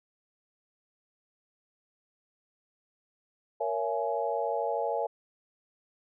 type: chord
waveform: sine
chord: A# half-diminished seventh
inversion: none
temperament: just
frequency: 466.2 / 559.4 / 671.3 / 839.1 Hz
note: A#4 / C#5 / E5 / G#5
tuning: 0 / +16 / +31 / +18 cents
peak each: -33 dBFS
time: 3.6-5.07 s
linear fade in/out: 10 ms
effects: none